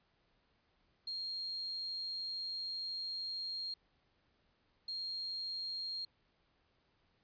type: tone bursts at uneven times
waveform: sine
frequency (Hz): 4231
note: C8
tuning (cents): +19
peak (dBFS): -38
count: 2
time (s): 1.07-3.74 / 4.88-6.05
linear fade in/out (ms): 5
effects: pink hiss -75 dBFS RMS until 7.23 s + resampled to 11025 Hz